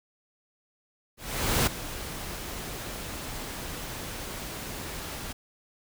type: noise with ADSR envelope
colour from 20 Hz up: pink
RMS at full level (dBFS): -23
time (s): 1.17-5.33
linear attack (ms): 500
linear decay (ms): 5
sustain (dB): -14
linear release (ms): 9
effects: none